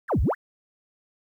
sine exponential two-way sweep, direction down then up, 2067 to 49.72 to 2067 Hz, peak -18 dBFS, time 0.08-0.35 s, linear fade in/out 50 ms, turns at 0.21 s, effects tanh soft clip ceiling -15 dBFS + 10-bit

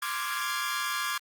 sawtooth chord, D half-diminished seventh, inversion third, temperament equal, 1046.5 / 1174.7 / 1396.9 / 1661.2 Hz, C6 / D6 / F6 / Ab6, 0 / 0 / 0 / 0 cents, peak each -32 / -30 / -33 / -30 dBFS, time 0.02-1.18 s, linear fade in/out 5 ms, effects Opus 24 kbps

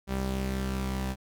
sawtooth tone pair together, 65.24 / 195.5 Hz, C2 / G3, -4 / -4 cents, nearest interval octave + perfect fifth, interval 1900 cents, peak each -27 / -30 dBFS, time 0.07-1.16 s, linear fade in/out 50 ms, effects none

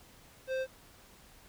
sine tone with tanh clipping, 523.3 Hz, C5, in tune, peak -33 dBFS, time 0.47-0.67 s, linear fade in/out 50 ms, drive 15 dB, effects pink hiss -58 dBFS RMS until 1.48 s

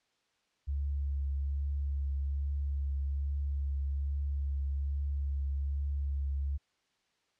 sine tone with vibrato, 70 Hz, C#2, 18 cents sharp, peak -30 dBFS, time 0.67-6.58 s, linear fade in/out 20 ms, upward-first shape triangle, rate 1.2 Hz, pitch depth 22 cents each way, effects white hiss -75 dBFS RMS until 7.39 s + low-pass 5000 Hz 12 dB/octave

